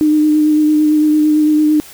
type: tone with vibrato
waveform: sine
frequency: 304.4 Hz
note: D#4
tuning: 38 cents flat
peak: -8 dBFS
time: 0.01-1.8 s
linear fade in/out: 0 ms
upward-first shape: sine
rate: 8.9 Hz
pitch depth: 16 cents each way
effects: white hiss -37 dBFS RMS until 1.93 s

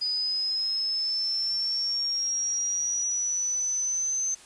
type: linear sweep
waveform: sine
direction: up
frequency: 4946 to 6230 Hz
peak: -25 dBFS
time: 0.01-4.35 s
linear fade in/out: 10 ms
effects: white hiss -50 dBFS RMS until 4.45 s + resampled to 22050 Hz

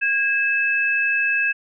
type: tone pair together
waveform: sine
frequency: 1636 / 2607 Hz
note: G#6 / E7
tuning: -26 / -20 cents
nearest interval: minor sixth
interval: 806 cents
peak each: -20 dBFS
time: 0.01-1.53 s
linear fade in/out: 20 ms
effects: none

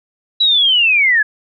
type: linear sweep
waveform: sine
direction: down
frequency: 3951 to 1656 Hz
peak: -9 dBFS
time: 0.4-1.23 s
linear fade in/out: 10 ms
effects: none

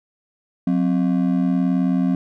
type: ring-modulated tone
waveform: triangle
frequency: 222.2 Hz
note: A3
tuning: 17 cents sharp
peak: -11 dBFS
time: 0.67-2.15 s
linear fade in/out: 2 ms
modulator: 39.4 Hz
effects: none

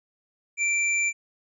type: tone pair together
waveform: sine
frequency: 2349 / 7039 Hz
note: D7 / A8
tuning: 0 / 0 cents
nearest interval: octave + perfect fifth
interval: 1900 cents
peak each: -22 / -29 dBFS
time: 0.57-1.13 s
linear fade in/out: 50 ms
effects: none

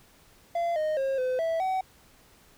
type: tone with pitch steps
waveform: triangle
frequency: 684 / 618 / 538 / 510 / 656 / 755 Hz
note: F5 / D#5 / C5 / C5 / E5 / F#5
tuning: -36 / -12 / +48 / -44 / -9 / +35 cents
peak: -23 dBFS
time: 0.55-1.81 s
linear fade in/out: 5 ms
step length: 210 ms
effects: pink hiss -58 dBFS RMS until 2.57 s

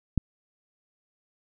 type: click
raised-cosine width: 5 ms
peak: -10 dBFS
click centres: 0.177 s
effects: none

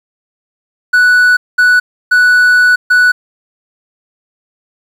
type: tone bursts at uneven times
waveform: triangle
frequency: 1480 Hz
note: F#6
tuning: in tune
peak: -3 dBFS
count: 4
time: 0.93-1.37 / 1.58-1.8 / 2.11-2.76 / 2.9-3.12 s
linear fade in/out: 10 ms
effects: 7-bit

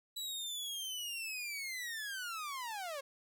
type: linear sweep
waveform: sawtooth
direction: down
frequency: 3951 to 531 Hz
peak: -36 dBFS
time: 0.16-3.01 s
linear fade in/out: 10 ms
effects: none

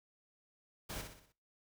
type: noise with echo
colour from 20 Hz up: pink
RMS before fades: -43 dBFS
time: 0.89-1.02 s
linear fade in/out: 10 ms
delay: 61 ms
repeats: 5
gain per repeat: -6 dB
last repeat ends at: 1.325 s
effects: noise-tail reverb RT60 0.4 s tail -23 dB re dry

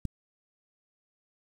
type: click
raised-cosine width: 5 ms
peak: -19 dBFS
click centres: 0.053 s
effects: 8-bit

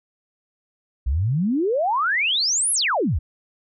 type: exponential two-way sweep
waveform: sine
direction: up then down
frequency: 58.27 to 11330 to 58.27 Hz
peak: -18 dBFS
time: 1.06-3.19 s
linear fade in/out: 10 ms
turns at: 2.72 s
effects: none

